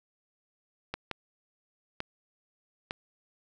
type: clicks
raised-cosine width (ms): 0.3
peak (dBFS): -17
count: 4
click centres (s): 0.94 / 1.113 / 2.004 / 2.909
effects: none